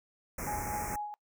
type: band-stop noise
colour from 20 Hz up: pink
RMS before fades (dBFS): -38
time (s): 0.38-0.96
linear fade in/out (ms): 5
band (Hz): 2400 to 5500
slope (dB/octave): 96
type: tone with tremolo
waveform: sine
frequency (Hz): 834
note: G#5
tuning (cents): +7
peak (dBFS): -33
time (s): 0.47-1.14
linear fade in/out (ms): 0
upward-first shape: sine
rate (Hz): 4.3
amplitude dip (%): 55
effects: noise-tail reverb RT60 0.1 s tail -23 dB re dry